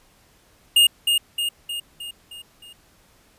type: tone with echo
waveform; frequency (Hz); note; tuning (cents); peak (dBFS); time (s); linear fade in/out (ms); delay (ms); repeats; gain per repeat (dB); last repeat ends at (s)
square; 2838; F7; +27; -12; 0.76-0.87; 5; 310; 6; -5; 2.73
effects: pink hiss -57 dBFS RMS until 3.38 s + resampled to 32000 Hz